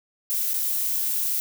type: noise with dropouts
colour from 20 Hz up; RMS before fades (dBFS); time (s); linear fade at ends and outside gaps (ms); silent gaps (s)
violet; -25; 0.3-1.4; 0; 0.534-0.54
effects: none